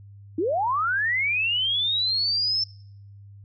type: linear sweep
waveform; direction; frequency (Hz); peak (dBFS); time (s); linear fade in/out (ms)
sine; up; 290.8 to 5340; -21; 0.38-2.64; 5
effects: noise-tail reverb RT60 0.7 s tail -25 dB re dry + added 100 Hz sine -43 dBFS peak until 3.44 s